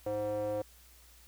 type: tone with band-pass filter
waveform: square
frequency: 104.9 Hz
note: G#2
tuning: 18 cents sharp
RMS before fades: -34 dBFS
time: 0.06-0.62 s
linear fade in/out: 5 ms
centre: 540 Hz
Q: 4.4
effects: added 60 Hz sine -59 dBFS peak until 1.27 s + white hiss -60 dBFS RMS until 1.27 s